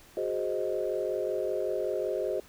sine chord, Ab dominant seventh, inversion third, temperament equal, 370 / 415.3 / 523.3 / 622.3 Hz, Gb4 / Ab4 / C5 / Eb5, 0 / 0 / 0 / 0 cents, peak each -33 dBFS, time 0.17-2.4 s, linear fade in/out 2 ms, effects tanh soft clip ceiling -18 dBFS + pink hiss -55 dBFS RMS until 2.48 s

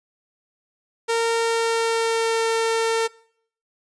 sawtooth tone with pitch glide, 459.4 to 453.1 Hz, A#4 to A#4, -25 to -49 cents, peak -15 dBFS, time 1.08-3.08 s, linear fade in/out 20 ms, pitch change -24 cents, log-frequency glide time 1.32-2.45 s, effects noise-tail reverb RT60 0.6 s tail -22 dB re dry + resampled to 22050 Hz

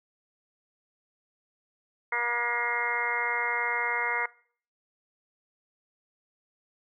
harmonic tone with a mistuned harmonic, 238.9 Hz, A#3, 43 cents sharp, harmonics 2 / 3 / 4 / 5 / 6 / 7 / 8 / 9, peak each -39 / -41 / -32 / -37 / -33 / -39 / -33 / -30 dBFS, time 2.12-4.26 s, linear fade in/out 5 ms, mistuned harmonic 9, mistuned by -24 cents, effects noise-tail reverb RT60 0.5 s tail -22 dB re dry

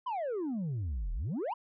sine exponential two-way sweep, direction down then up, 1053 to 37.62 to 1053 Hz, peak -29 dBFS, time 0.06-1.54 s, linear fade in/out 10 ms, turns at 1.13 s, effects tanh soft clip ceiling -31 dBFS

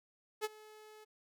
sawtooth tone with ADSR envelope, 429.1 Hz, A4, 43 cents flat, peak -28 dBFS, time 0.41-1.05 s, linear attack 36 ms, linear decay 30 ms, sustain -22 dB, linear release 17 ms, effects none

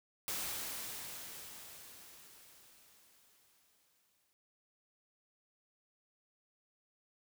white noise with exponential decay, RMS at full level -38 dBFS, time 0.28-4.33 s, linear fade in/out 0 ms, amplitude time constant 880 ms, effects none

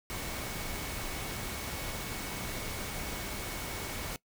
sine tone in noise, 2217 Hz, C#7, in tune, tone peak -48 dBFS, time 0.1-4.16 s, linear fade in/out 0 ms, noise pink, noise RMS -38 dBFS, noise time 0.1-4.16 s, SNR -13 dB, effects noise-tail reverb RT60 0.1 s tail -21 dB re dry

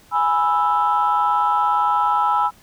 sine chord, E major, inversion first, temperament equal, 830.6 / 987.8 / 1318.5 Hz, G#5 / B5 / E6, 0 / 0 / 0 cents, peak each -19 dBFS, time 0.11-2.51 s, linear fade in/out 50 ms, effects tanh soft clip ceiling -8 dBFS + pink hiss -51 dBFS RMS until 2.62 s

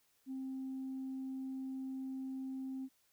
sine tone, 264.1 Hz, C4, 16 cents sharp, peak -38 dBFS, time 0.26-2.89 s, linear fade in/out 50 ms, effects tanh soft clip ceiling -36 dBFS + white hiss -74 dBFS RMS until 3.12 s

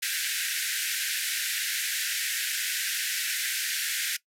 pink band-pass noise, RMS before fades -30 dBFS, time 0.02-4.17 s, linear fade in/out 10 ms, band 1500 to 15000 Hz, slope 96 dB/octave, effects noise-tail reverb RT60 0.1 s tail -19 dB re dry

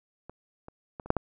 clicks, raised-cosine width 1 ms, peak -28 / -29 / -24 / -29 / -6 / -13 dBFS, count 6, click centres 0.296 / 0.684 / 0.998 / 1.06 / 1.104 / 1.167 s, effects none

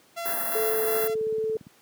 sawtooth tone with tremolo, 680 Hz, F5, 46 cents flat, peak -27 dBFS, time 0.16-1.15 s, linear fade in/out 20 ms, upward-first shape square, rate 2.8 Hz, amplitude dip 35%
white band-stop noise, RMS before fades -29 dBFS, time 0.25-1.08 s, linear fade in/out 10 ms, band 1900 to 10000 Hz, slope 96 dB/octave
sine tone, 439.4 Hz, A4, 2 cents flat, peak -24 dBFS, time 0.55-1.57 s, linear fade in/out 2 ms
click train, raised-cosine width 5 ms, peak -26 dBFS, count 12, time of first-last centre 1.04-1.669 s, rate 17.5 Hz
effects pink hiss -58 dBFS RMS until 1.81 s + high-pass 200 Hz 12 dB/octave

